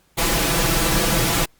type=noise with comb filter; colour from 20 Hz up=pink; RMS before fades=-19 dBFS; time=0.17-1.46 s; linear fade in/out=20 ms; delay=6 ms; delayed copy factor=+0.8; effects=pink hiss -60 dBFS RMS until 1.59 s + Opus 48 kbps